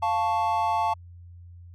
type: chord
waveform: triangle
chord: F augmented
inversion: none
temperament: equal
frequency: 698.5 / 880 / 1108.7 Hz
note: F5 / A5 / C#6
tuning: 0 / 0 / 0 cents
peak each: -26 / -22 / -28 dBFS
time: 0.02-0.94 s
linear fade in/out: 10 ms
effects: added 87 Hz sine -43 dBFS peak until 1.74 s